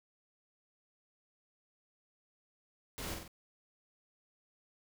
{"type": "noise with echo", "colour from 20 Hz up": "pink", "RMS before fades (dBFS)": -42, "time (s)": [2.98, 3.14], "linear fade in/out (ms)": 0, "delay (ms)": 46, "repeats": 3, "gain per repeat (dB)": -4, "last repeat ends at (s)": 3.278, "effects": []}